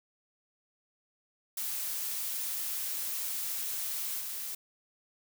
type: noise with level steps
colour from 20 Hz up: blue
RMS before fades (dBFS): -35 / -38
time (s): 1.57-4.55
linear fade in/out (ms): 5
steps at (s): 4.19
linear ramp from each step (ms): 20
effects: none